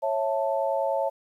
sine chord, A major, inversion first, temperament just, 550 / 660 / 880 Hz, C#5 / E5 / A5, -14 / +2 / 0 cents, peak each -26 / -28 / -29 dBFS, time 0.02-1.1 s, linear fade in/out 20 ms, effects 10-bit

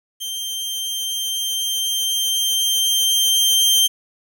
sawtooth tone with level ramp, 3152 Hz, G7, 9 cents sharp, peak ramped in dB -22 to -9 dBFS, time 0.2-3.88 s, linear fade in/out 20 ms, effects 8-bit

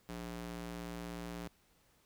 square tone with high-pass filter, 58.27 Hz, A#1, in tune, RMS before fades -44 dBFS, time 0.09-1.48 s, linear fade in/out 0 ms, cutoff 140 Hz, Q 0.82, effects pink hiss -70 dBFS RMS until 2.05 s

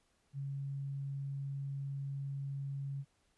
sine tone, 138.59 Hz, C#3, in tune, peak -37 dBFS, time 0.33-3.05 s, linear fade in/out 50 ms, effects pink hiss -75 dBFS RMS until 3.37 s + resampled to 24000 Hz

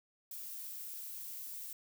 violet noise, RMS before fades -45 dBFS, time 0.31-1.73 s, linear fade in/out 2 ms, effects none

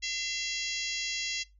harmonic tone with a mistuned harmonic, 681 Hz, F5, 44 cents flat, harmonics 3 / 4 / 5 / 6 / 7 / 8 / 9 / 10, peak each -37 / -38 / -39 / -40 / -40 / -41 / -42 / -42 dBFS, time 0.02-1.44 s, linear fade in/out 20 ms, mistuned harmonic 5, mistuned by -57 cents, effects noise-tail reverb RT60 0.2 s tail -20 dB re dry + added 50 Hz sine -57 dBFS peak until 1.59 s

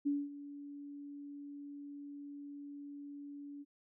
sine tone with ADSR envelope, 286.1 Hz, D4, 45 cents flat, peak -29 dBFS, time 0.05-3.65 s, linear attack 19 ms, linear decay 220 ms, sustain -16 dB, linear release 36 ms, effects none

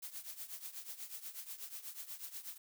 blue noise with tremolo, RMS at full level -44 dBFS, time 0.02-2.58 s, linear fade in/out 10 ms, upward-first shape triangle, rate 8.2 Hz, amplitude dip 85%, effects none

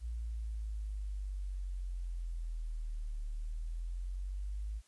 sine exponential two-way sweep, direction down then up, 58.27 to 36.98 to 53.6 Hz, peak -36 dBFS, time 0-4.82 s, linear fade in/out 50 ms, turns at 3.25 s, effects white hiss -68 dBFS RMS until 4.87 s + resampled to 24000 Hz

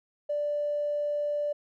triangle tone with tanh clipping, 587.3 Hz, D5, in tune, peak -26 dBFS, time 0.29-1.53 s, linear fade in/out 10 ms, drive 2 dB, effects none

